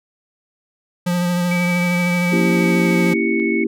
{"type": "tone with vibrato", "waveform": "square", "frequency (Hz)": 176.4, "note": "F3", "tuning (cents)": 18, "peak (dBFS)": -17, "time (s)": [1.06, 3.14], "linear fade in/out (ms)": 10, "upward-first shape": "triangle", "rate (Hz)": 13, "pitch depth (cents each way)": 25}
{"type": "tone with pitch glide", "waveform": "sine", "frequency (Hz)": [2290, 2209], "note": ["D7", "C#7"], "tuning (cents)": [-44, -7], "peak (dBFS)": -22, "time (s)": [1.51, 3.64], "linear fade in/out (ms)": 5, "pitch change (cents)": -63, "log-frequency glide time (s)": [2.16, 3.44]}
{"type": "chord", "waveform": "sine", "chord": "A# diminished seventh", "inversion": "none", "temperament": "equal", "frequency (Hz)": [233.1, 277.2, 329.6, 392], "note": ["A#3", "C#4", "E4", "G4"], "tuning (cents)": [0, 0, 0, 0], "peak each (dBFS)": [-21, -25, -20, -22], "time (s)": [2.32, 3.67], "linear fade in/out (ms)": 5}
{"type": "click", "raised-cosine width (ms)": 0.3, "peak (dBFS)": -26, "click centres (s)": 3.399}
{"effects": []}